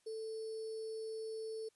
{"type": "tone with sample-and-hold", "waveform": "sine", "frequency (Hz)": 441.8, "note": "A4", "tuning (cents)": 7, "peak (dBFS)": -40, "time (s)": [0.06, 1.69], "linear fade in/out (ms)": 10, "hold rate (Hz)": 4900, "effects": ["white hiss -75 dBFS RMS until 1.75 s", "resampled to 24000 Hz"]}